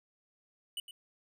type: tone with echo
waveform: square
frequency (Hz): 2965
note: F#7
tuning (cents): +3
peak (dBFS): -36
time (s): 0.77-0.8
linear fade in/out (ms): 2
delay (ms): 110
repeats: 1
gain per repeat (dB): -11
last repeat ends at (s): 0.91
effects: none